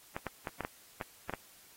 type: clicks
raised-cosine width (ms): 0.5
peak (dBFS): -21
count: 8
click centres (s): 0.165 / 0.267 / 0.472 / 0.607 / 0.649 / 1.012 / 1.296 / 1.337
effects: white hiss -59 dBFS RMS until 1.76 s + AAC 48 kbps

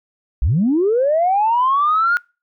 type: linear sweep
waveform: sine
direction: up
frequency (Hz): 46.25 to 1446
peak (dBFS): -12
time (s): 0.42-2.17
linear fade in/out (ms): 0
effects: noise-tail reverb RT60 0.3 s tail -26 dB re dry + tanh soft clip ceiling -8 dBFS

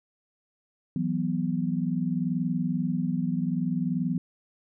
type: chord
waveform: sine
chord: E suspended second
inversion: none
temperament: just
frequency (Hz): 164.81 / 185.42 / 247.2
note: E3 / F#3 / B3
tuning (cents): 0 / +4 / +2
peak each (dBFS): -29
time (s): 0.96-4.18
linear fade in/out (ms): 2
effects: none

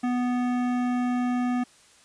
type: tone with hard clipping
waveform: sine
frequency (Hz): 246.9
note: B3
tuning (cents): 0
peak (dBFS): -25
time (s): 0.03-1.64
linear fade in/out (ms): 10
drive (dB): 15
effects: white hiss -56 dBFS RMS until 2.04 s + resampled to 22050 Hz

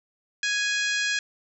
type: harmonic tone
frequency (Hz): 830.6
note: G#5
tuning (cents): 0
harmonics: 2 / 3 / 4 / 5 / 6 / 7 / 8 / 9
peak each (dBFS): -26 / -30 / -32 / -34 / -36 / -37 / -38 / -39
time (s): 0.43-1.19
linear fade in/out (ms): 2
effects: none

